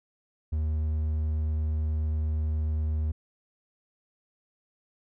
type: tone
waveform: triangle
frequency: 77.3 Hz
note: D#2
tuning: 11 cents flat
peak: -23 dBFS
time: 0.52-3.12 s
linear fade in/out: 10 ms
effects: none